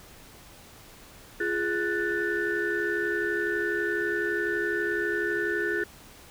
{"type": "tone cluster", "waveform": "sine", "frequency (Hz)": [344.8, 416.8, 1480, 1771], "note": ["F4", "G#4", "F#6", "A6"], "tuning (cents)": [-22, 6, 0, 11], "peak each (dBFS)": -30, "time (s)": [1.4, 5.84], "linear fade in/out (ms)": 5, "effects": ["tanh soft clip ceiling -17 dBFS", "pink hiss -50 dBFS RMS until 6.3 s"]}